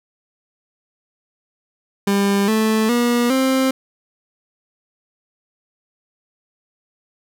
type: tone with pitch steps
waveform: 30% pulse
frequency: 199.6 / 218.9 / 240.1 / 263.4 Hz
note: G3 / A3 / B3 / C4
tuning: +32 / -9 / -49 / +12 cents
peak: -12 dBFS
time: 2.07-3.71 s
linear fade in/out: 5 ms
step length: 410 ms
effects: none